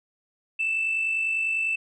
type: tone pair together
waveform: sine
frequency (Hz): 2600 / 2650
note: E7 / E7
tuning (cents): -24 / +9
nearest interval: unison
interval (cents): 33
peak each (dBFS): -33 / -22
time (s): 0.59-1.76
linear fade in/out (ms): 10
effects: tanh soft clip ceiling -19 dBFS